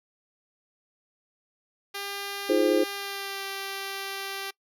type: tone with pitch glide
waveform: 5% pulse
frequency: 400 to 391.8 Hz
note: G4 to G4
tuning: +35 to -1 cents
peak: -21 dBFS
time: 1.94-4.51 s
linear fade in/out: 10 ms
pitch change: -36 cents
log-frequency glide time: 2.94-3.45 s
type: chord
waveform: sine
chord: F minor seventh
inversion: third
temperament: just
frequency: 314.3 / 349.2 / 419.1 / 523.8 Hz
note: Eb4 / F4 / Ab4 / C5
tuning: +18 / 0 / +16 / +2 cents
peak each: -25 dBFS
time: 2.49-2.84 s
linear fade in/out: 10 ms
effects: noise-tail reverb RT60 0.1 s tail -23 dB re dry